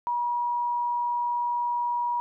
sine tone, 961 Hz, B5, 48 cents flat, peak -24 dBFS, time 0.07-2.2 s, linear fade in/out 0 ms, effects none

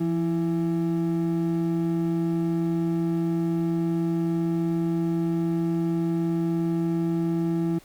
triangle ring-modulated tone, 250.2 Hz, B3, 23 cents sharp, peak -17 dBFS, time 0-7.79 s, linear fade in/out 10 ms, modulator 80.5 Hz, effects pink hiss -53 dBFS RMS until 7.84 s

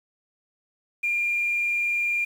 sine tone with vibrato, 2400 Hz, D7, 37 cents sharp, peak -21 dBFS, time 1.03-2.25 s, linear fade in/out 10 ms, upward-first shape sine, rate 20 Hz, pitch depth 17 cents each way, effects tanh soft clip ceiling -17 dBFS + 8-bit

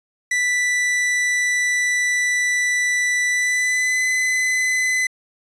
45% pulse tone with pitch glide, 1975.5 to 2018 Hz, B6 to B6, 0 to +37 cents, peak -17 dBFS, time 0.31-5.07 s, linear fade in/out 5 ms, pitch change +37 cents, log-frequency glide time 3.28-4.04 s, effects resampled to 22050 Hz

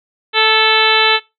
harmonic tone with a mistuned harmonic, 440 Hz, A4, in tune, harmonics 1 / 2 / 3 / 4 / 5 / 6 / 7 / 8 / 9, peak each -18 / -18 / -18 / -18 / -18 / -18 / -18 / -18 / -18 dBFS, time 0.33-1.2 s, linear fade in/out 50 ms, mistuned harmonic 4, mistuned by -22 cents, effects noise-tail reverb RT60 0.2 s tail -19 dB re dry

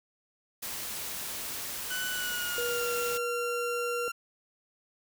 white noise, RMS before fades -37 dBFS, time 0.62-3.18 s, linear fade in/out 10 ms
30% pulse tone with pitch glide, 1494 to 1377.9 Hz, F#6 to F6, +16 to -24 cents, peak -30 dBFS, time 1.9-4.12 s, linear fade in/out 10 ms, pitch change -140 cents, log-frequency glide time 2.08-2.9 s
sine tone, 481 Hz, B4, 46 cents flat, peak -31 dBFS, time 2.58-4.08 s, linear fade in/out 0 ms
effects none

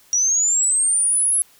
sine linear sweep, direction up, 5720 to 10930 Hz, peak -15 dBFS, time 0.13-1.42 s, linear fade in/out 0 ms, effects white hiss -53 dBFS RMS until 1.59 s

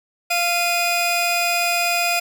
sawtooth tone pair together, 693.4 / 2471 Hz, F5 / D#7, -13 / -13 cents, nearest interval octave + minor seventh, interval 2200 cents, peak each -17 dBFS, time 0.3-2.2 s, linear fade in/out 10 ms, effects none

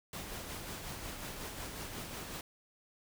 pink noise with tremolo, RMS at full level -42 dBFS, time 0.13-2.41 s, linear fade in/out 2 ms, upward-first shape sine, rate 5.5 Hz, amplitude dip 35%, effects none

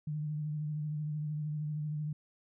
sine tone with vibrato, 151.1 Hz, D3, 50 cents sharp, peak -33 dBFS, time 0.07-2.13 s, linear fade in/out 5 ms, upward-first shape triangle, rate 13 Hz, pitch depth 40 cents each way, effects none

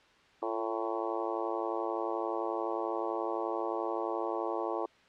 harmonic tone with a mistuned harmonic, 111.5 Hz, A2, 23 cents sharp, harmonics 3 / 4 / 5 / 6 / 7 / 8 / 9 / 10, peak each -37 / -38 / -39 / -40 / -40 / -41 / -42 / -42 dBFS, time 0.42-4.86 s, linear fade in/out 5 ms, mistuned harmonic 3, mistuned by +42 cents, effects white hiss -61 dBFS RMS until 5.08 s + low-pass 3000 Hz 12 dB/octave

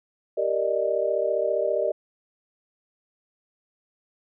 sine chord, Eb major seventh, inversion first, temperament equal, 392 / 466.2 / 587.3 / 622.3 Hz, G4 / Bb4 / D5 / Eb5, 0 / 0 / 0 / 0 cents, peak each -29 / -28 / -26 / -26 dBFS, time 0.37-1.92 s, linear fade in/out 10 ms, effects none

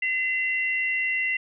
sine tone pair together, 2037 / 2738 Hz, C7 / F7, -47 / -35 cents, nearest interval perfect fourth, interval 512 cents, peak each -24 / -28 dBFS, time 0.02-1.37 s, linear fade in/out 5 ms, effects none

